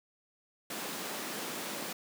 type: high-pass noise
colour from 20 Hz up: pink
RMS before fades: -39 dBFS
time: 0.7-1.93 s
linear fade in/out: 5 ms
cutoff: 200 Hz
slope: 24 dB/octave
effects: none